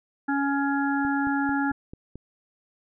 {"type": "harmonic tone", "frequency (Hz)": 279.3, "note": "C#4", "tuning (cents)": 13, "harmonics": [1, 3, 5, 6], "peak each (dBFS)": [-24, -29, -31, -32], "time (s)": [0.28, 1.72], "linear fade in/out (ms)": 10}
{"type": "click train", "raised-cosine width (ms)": 3, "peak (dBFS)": -26, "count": 6, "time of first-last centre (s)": [1.05, 2.156], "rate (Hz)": 4.52}
{"effects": []}